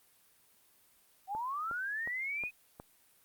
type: linear sweep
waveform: sine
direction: up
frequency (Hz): 740 to 2532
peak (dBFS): -34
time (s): 1.27-2.51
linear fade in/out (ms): 50
type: click train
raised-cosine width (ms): 1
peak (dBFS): -31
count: 5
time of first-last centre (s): 1.35-2.799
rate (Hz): 2.76
effects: white hiss -66 dBFS RMS until 3.24 s + Opus 32 kbps